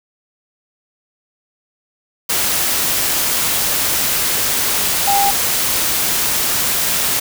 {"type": "tone in noise", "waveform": "sine", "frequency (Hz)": 800, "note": "G5", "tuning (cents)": 35, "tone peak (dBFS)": -13, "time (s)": [5.07, 5.31], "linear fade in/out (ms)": 10, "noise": "white", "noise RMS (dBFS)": -17, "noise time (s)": [2.29, 7.2], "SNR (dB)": 1, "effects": []}